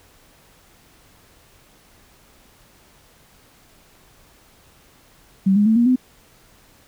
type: tone with pitch steps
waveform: sine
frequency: 192.6 / 206.4 / 221.2 / 237.1 / 254.1 Hz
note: G3 / G#3 / A3 / A#3 / B3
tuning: -30 / -10 / +9 / +30 / +49 cents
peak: -12 dBFS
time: 5.46-5.96 s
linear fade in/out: 10 ms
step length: 100 ms
effects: pink hiss -53 dBFS RMS until 6.87 s